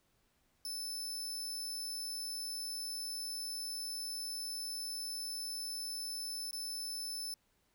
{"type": "tone with dropouts", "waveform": "sawtooth", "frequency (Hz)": 5270, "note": "E8", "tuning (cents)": -1, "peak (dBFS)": -36, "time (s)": [0.65, 7.34], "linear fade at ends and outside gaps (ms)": 1, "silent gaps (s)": [6.51, 6.53], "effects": ["pink hiss -75 dBFS RMS until 7.74 s"]}